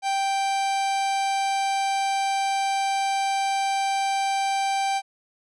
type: tone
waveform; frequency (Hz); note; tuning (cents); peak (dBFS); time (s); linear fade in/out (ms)
45% pulse; 784; G5; 0; -22; 0.02-5.02; 50
effects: resampled to 22050 Hz